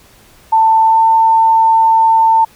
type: tone with pitch glide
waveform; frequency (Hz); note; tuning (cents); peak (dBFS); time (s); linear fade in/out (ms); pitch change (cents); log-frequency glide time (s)
sine; 890 to 897.2; A5 to A5; +20 to +34; -6; 0.52-2.45; 10; +14; 0.85-1
effects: pink hiss -45 dBFS RMS until 2.55 s